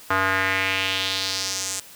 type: tone with band-pass filter sweep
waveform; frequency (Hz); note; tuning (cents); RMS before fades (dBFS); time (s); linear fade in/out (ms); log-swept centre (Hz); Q
square; 95.5; G2; -45; -24; 0.1-1.8; 5; 1300 to 7700; 2.5
effects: white hiss -45 dBFS RMS until 1.95 s + high-pass 60 Hz 12 dB/octave